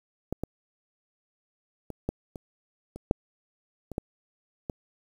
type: clicks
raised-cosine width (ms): 2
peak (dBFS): -16 / -17 / -23 / -14 / -25 / -26 / -7 / -24 / -15 / -18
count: 10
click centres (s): 0.326 / 0.436 / 1.903 / 2.09 / 2.358 / 2.96 / 3.111 / 3.917 / 3.981 / 4.698
effects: 8-bit